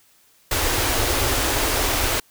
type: band-stop noise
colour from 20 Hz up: pink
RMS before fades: -21 dBFS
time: 0.51-2.2 s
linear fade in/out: 5 ms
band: 120 to 260 Hz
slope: 48 dB/octave
effects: white hiss -57 dBFS RMS until 2.3 s